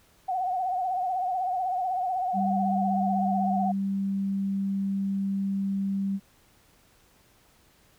sine tone with vibrato, 739 Hz, F#5, 2 cents flat, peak -25 dBFS, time 0.28-3.72 s, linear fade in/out 10 ms, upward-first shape triangle, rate 16 Hz, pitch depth 82 cents each way
sine tone, 196 Hz, G3, in tune, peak -25 dBFS, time 2.33-6.2 s, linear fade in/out 50 ms
effects pink hiss -61 dBFS RMS until 7.98 s

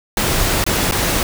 pink noise with dropouts, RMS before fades -17 dBFS, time 0.17-1.23 s, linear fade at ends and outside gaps 2 ms, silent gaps 0.641-0.664 / 0.912-0.921 s, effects none

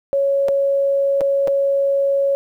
sine tone with dropouts, 554.4 Hz, C#5, in tune, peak -14 dBFS, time 0.13-2.35 s, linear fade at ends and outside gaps 0 ms, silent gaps 0.484-0.488 / 1.208-1.214 / 1.474-1.48 s, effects 9-bit

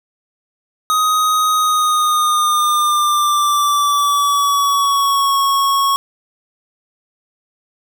square tone with pitch glide, 1253 to 1103.5 Hz, D#6 to C#6, +12 to -8 cents, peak -13 dBFS, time 0.9-5.96 s, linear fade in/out 0 ms, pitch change -220 cents, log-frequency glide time 1.57-5.37 s, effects none

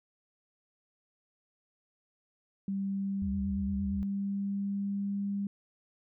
sine tone with pitch glide, 196 to 200.2 Hz, G3 to G3, 0 to +37 cents, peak -30 dBFS, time 2.68-5.47 s, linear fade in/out 2 ms, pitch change +37 cents, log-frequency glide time 2.84-5.18 s
sine tone with vibrato, 76.9 Hz, D#2, 20 cents flat, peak -35 dBFS, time 3.22-4.03 s, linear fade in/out 0 ms, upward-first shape sine, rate 8.7 Hz, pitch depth 250 cents each way
effects none

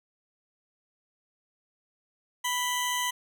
20% pulse tone pair together, 987.8 / 3117 Hz, B5 / G7, 0 / -11 cents, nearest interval octave + minor sixth, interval 1989 cents, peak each -23 / -28 dBFS, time 2.44-3.11 s, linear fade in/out 10 ms, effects none

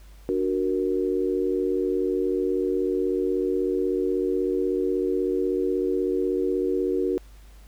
sine chord, D augmented, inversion none, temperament equal, 293.7 / 370 / 466.2 Hz, D4 / F#4 / A#4, 0 / 0 / 0 cents, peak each -28 / -24 / -27 dBFS, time 0.29-7.18 s, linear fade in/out 0 ms, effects added 50 Hz sine -45 dBFS peak until 7.67 s + pink hiss -57 dBFS RMS until 7.67 s

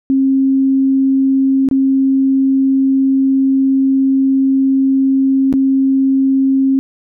sine tone with dropouts, 268.3 Hz, C4, 44 cents sharp, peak -9 dBFS, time 0.1-6.79 s, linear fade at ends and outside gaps 0 ms, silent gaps 1.688-1.712 / 5.527-5.538 s, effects none

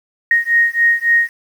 sine beating tone pair, 1864.7 / 1868.3 Hz, A#6 / A#6, 0 / +3 cents, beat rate 3.6 Hz, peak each -14 / -14 dBFS, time 0.31-1.29 s, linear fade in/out 2 ms, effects 7-bit

